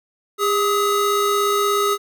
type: tone pair together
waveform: square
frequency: 405.1 / 1272.1 Hz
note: G#4 / D#6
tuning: -43 / +38 cents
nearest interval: octave + minor sixth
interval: 1981 cents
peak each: -20 dBFS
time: 0.38-1.98 s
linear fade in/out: 50 ms
effects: none